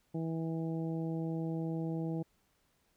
harmonic tone, 162.8 Hz, E3, 21 cents flat, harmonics 1 / 2 / 3 / 4 / 5, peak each -35 / -38 / -44 / -49 / -51 dBFS, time 0.14-2.23 s, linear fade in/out 10 ms, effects pink hiss -74 dBFS RMS until 2.96 s

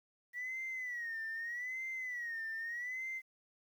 sine tone with vibrato, 1932 Hz, B6, 39 cents flat, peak -37 dBFS, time 0.33-3.22 s, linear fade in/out 50 ms, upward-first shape sine, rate 0.81 Hz, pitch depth 130 cents each way, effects tanh soft clip ceiling -34 dBFS + 11-bit

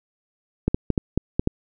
clicks, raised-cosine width 3 ms, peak -6 dBFS, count 7, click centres 0.68 / 0.745 / 0.903 / 0.978 / 1.176 / 1.395 / 1.474 s, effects none

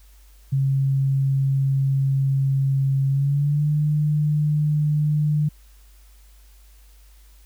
sine tone with pitch glide, 136.1 to 150.14 Hz, C#3 to D3, -31 to +39 cents, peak -17 dBFS, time 0.52-5.49 s, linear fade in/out 10 ms, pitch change +170 cents, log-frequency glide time 3.08-3.69 s, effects added 50 Hz sine -47 dBFS peak until 7.45 s + white hiss -58 dBFS RMS until 7.45 s

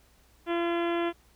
harmonic tone, 341.4 Hz, F4, 39 cents flat, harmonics 1 / 2 / 3 / 4 / 5 / 6 / 7 / 8 / 9 / 10, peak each -27 / -33 / -37 / -39 / -41 / -43 / -44 / -45 / -46 / -47 dBFS, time 0.46-1.13 s, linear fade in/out 50 ms, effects added 60 Hz sine -62 dBFS peak until 1.35 s + pink hiss -63 dBFS RMS until 1.35 s

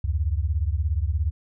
sine beating tone pair, 70.8 / 87.8 Hz, C#2 / F2, +37 / +10 cents, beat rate 17 Hz, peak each -23 / -25 dBFS, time 0.04-1.31 s, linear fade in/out 5 ms, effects none

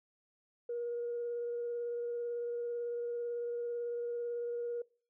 sine tone with vibrato, 476.1 Hz, A#4, 37 cents sharp, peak -34 dBFS, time 0.69-4.82 s, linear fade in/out 5 ms, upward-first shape sine, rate 18 Hz, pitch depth 12 cents each way, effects noise-tail reverb RT60 0.4 s tail -23 dB re dry + tanh soft clip ceiling -30 dBFS

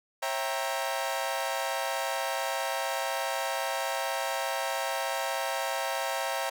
sawtooth chord, C# diminished seventh, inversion none, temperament equal with one note detuned, 542.6 / 659.3 / 784 / 932.3 Hz, C#5 / E5 / G5 / Bb5, -37 / 0 / 0 / 0 cents, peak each -31 dBFS, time 0.22-6.5 s, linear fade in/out 10 ms, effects none

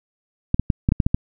clicks, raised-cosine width 5 ms, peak -4 dBFS, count 8, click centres 0.544 / 0.596 / 0.702 / 0.889 / 0.921 / 1.002 / 1.065 / 1.145 s, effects none

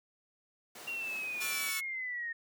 pink noise with tremolo, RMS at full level -46 dBFS, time 0.75-1.7 s, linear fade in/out 5 ms, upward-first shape triangle, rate 3.2 Hz, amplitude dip 35%
sine linear sweep, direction down, 2775 to 1831 Hz, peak -35 dBFS, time 0.87-2.33 s, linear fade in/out 10 ms
5% pulse chord, F# minor seventh, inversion second, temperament equal with one note detuned, 1108.7 / 1318.5 / 1463 / 1760 Hz, C#6 / E6 / F#6 / A6, 0 / 0 / -20 / 0 cents, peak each -29 dBFS, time 1.4-1.81 s, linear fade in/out 20 ms
effects high-pass 300 Hz 12 dB/octave

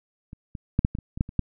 clicks, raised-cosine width 5 ms, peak -27 / -22 / -7 / -7 / -17 / -23 / -21 / -9 / -25 / -9 dBFS, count 10, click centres 0.331 / 0.552 / 0.791 / 0.849 / 0.951 / 0.987 / 1.175 / 1.209 / 1.291 / 1.393 s, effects none

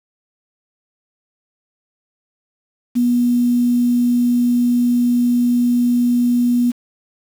sine tone with quantisation, 242.6 Hz, B3, 31 cents flat, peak -12 dBFS, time 2.95-6.72 s, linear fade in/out 20 ms, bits 6, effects none

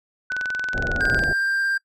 sine tone with pitch glide, 1499 to 1459.7 Hz, F#6 to F#6, +22 to -24 cents, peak -23 dBFS, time 0.3-1.18 s, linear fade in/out 5 ms, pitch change -46 cents, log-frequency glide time 0.77-1.05 s
click train, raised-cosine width 0.2 ms, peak -15 dBFS, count 21, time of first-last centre 0.32-1.237 s, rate 21.8 Hz
pink low-pass noise, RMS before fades -27 dBFS, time 0.74-1.33 s, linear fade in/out 2 ms, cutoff 780 Hz, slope 96 dB/octave
triangle tone with vibrato, 1587 Hz, G6, 21 cents sharp, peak -18 dBFS, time 1-1.78 s, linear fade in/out 10 ms, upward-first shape triangle, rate 17 Hz, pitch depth 8 cents each way
effects noise-tail reverb RT60 0.1 s tail -22 dB re dry

